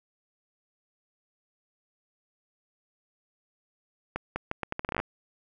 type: accelerating click train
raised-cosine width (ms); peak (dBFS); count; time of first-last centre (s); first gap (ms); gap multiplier
0.5; -15; 14; 4.16-5; 200; 0.77
effects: none